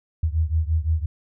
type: beating tone pair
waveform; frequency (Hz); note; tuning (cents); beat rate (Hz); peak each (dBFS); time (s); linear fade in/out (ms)
sine; 77.78 / 83.58; D#2 / E2; 0 / +24; 5.8; -21 / -23; 0.23-1.06; 5
effects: none